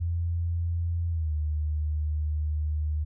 sine tone with pitch glide, 84.9 to 76.08 Hz, F2 to D#2, -48 to -38 cents, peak -25 dBFS, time 0-3.05 s, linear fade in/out 20 ms, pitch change -190 cents, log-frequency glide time 1.09-1.33 s, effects none

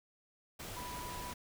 sine tone in noise, 985 Hz, B5, 5 cents flat, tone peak -44 dBFS, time 0.76-1.33 s, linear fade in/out 10 ms, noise pink, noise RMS -45 dBFS, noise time 0.59-1.34 s, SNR -2 dB, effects none

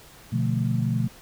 sine chord, B half-diminished seventh, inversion none, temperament equal, 123.47 / 146.83 / 174.61 / 220 Hz, B2 / D3 / F3 / A3, 0 / 0 / 0 / 0 cents, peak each -24 / -29 / -29 / -28 dBFS, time 0.32-1.08 s, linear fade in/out 10 ms, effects pink hiss -49 dBFS RMS until 1.21 s

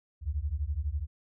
sine beating tone pair, 67.6 / 79.6 Hz, C#2 / D#2, -43 / +40 cents, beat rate 12 Hz, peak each -32 / -32 dBFS, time 0.21-1.07 s, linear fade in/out 50 ms, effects none

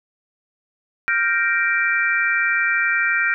sine chord, G minor seventh, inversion third, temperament equal, 1396.9 / 1568 / 1864.7 / 2349 Hz, F6 / G6 / Bb6 / D7, 0 / 0 / 0 / 0 cents, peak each -22 dBFS, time 1.08-3.34 s, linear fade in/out 0 ms, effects none

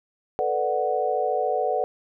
sine chord, B minor seventh, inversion third, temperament equal, 440 / 493.9 / 587.3 / 740 Hz, A4 / B4 / D5 / F#5, 0 / 0 / 0 / 0 cents, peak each -28 / -27 / -28 / -25 dBFS, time 0.39-1.84 s, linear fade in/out 0 ms, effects none

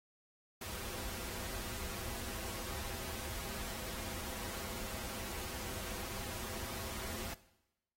pink noise with comb filter, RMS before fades -43 dBFS, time 0.61-7.34 s, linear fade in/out 5 ms, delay 6.8 ms, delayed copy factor -0.7, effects noise-tail reverb RT60 0.9 s tail -17 dB re dry + AAC 48 kbps

